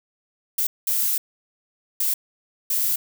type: noise bursts at uneven times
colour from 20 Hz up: violet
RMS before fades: -22 dBFS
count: 4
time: 0.58-0.67 / 0.87-1.18 / 2-2.14 / 2.7-2.96 s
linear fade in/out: 5 ms
effects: none